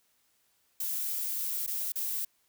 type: noise with dropouts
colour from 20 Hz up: violet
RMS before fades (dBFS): -33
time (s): 0.8-2.25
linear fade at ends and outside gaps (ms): 5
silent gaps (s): 1.665-1.675 / 1.921-1.956
effects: white hiss -71 dBFS RMS until 2.48 s